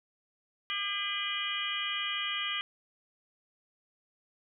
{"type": "harmonic tone with a mistuned harmonic", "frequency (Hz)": 403.2, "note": "G4", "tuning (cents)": 49, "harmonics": [3, 4, 5, 6, 7, 8], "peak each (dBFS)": [-39, -43, -38, -39, -36, -37], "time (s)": [0.7, 2.61], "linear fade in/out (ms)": 0, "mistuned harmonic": 7, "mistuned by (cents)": 75, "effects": []}